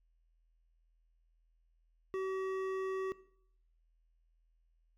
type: tone with hard clipping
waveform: sine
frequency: 380.6 Hz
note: F#4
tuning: 49 cents sharp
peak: -36 dBFS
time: 2.14-3.12 s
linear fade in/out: 0 ms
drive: 11 dB
effects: noise-tail reverb RT60 0.7 s tail -19 dB re dry + added 41 Hz sine -69 dBFS peak until 4.97 s